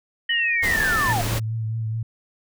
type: tone with pitch glide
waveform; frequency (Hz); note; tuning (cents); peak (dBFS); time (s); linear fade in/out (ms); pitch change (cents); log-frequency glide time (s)
sine; 1864.7 to 1773.3; A#6 to A6; 0 to +13; -21; 0.29-1.13; 5; -87; 0.7-0.77
type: linear sweep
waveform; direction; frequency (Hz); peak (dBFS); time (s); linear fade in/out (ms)
sine; down; 3022 to 656; -22; 0.29-1.22; 10
type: noise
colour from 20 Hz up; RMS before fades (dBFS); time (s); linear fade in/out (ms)
pink; -27; 0.62-1.4; 20
type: tone with vibrato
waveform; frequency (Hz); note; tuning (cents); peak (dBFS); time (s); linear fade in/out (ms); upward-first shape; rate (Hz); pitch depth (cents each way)
sine; 111.6; A2; +25; -23; 1.08-2.03; 5; triangle; 4.7; 37
effects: none